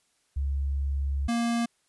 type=tone pair in turn; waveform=sine / square; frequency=69.3 / 234.2 Hz; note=C#2 / A#3; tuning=0 / +8 cents; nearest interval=octave + major sixth; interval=2108 cents; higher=second; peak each=-25 dBFS; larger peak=neither; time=0.36-1.28 / 1.28-1.66 s; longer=first; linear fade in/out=10 ms; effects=white hiss -70 dBFS RMS until 1.88 s + resampled to 24000 Hz